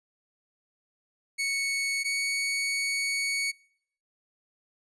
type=tone pair in turn; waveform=sawtooth; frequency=2217 / 2230 Hz; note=C#7 / C#7; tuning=0 / +10 cents; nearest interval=unison; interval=10 cents; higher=second; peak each=-23 dBFS; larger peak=neither; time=1.38-2.04 / 2.04-3.52 s; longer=second; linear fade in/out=20 ms; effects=noise-tail reverb RT60 0.7 s tail -26 dB re dry + resampled to 24000 Hz